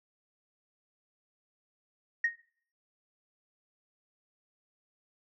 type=tone with exponential decay; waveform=sine; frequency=1864.7 Hz; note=A#6; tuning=in tune; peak=-21 dBFS; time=2.24-2.36 s; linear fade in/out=5 ms; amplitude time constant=26 ms; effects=noise-tail reverb RT60 0.5 s tail -18 dB re dry + tanh soft clip ceiling -18 dBFS